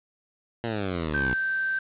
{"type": "exponential sweep", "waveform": "10% pulse", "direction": "down", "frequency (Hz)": [119, 60.9], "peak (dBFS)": -19, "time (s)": [0.64, 1.34], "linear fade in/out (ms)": 0}
{"type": "tone", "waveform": "sine", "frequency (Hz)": 1557, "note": "G6", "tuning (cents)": -12, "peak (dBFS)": -24, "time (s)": [1.14, 1.79], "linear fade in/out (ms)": 5}
{"effects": ["resampled to 8000 Hz", "8-bit"]}